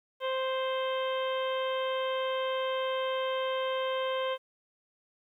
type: harmonic tone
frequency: 523.3 Hz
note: C5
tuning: in tune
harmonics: 1 / 2 / 3 / 4 / 5 / 6 / 7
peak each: -30 / -35 / -42 / -44 / -46 / -40 / -50 dBFS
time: 0.2-4.38 s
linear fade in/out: 50 ms
effects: 11-bit